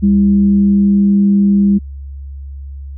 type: tone with frequency modulation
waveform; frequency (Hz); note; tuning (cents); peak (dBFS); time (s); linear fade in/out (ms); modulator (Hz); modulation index
sine; 200.3; G3; +38; -7; 0.02-1.79; 20; 131; 0.29
effects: added 69 Hz sine -25 dBFS peak until 2.97 s